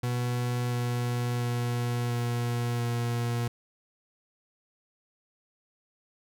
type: tone with pitch steps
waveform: 40% pulse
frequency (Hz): 122.3 / 121.46 / 120.62 / 119.78 / 118.96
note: B2 / B2 / B2 / A#2 / A#2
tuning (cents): -16 / -28 / -40 / +47 / +36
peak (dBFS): -26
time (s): 0.03-3.48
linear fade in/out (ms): 5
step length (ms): 690
effects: none